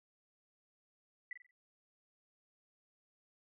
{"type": "tone with echo", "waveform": "sine", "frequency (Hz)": 1981, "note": "B6", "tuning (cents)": 5, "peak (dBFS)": -40, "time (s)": [1.31, 1.33], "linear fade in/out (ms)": 2, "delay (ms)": 45, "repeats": 4, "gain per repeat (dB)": -8, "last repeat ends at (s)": 1.51, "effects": []}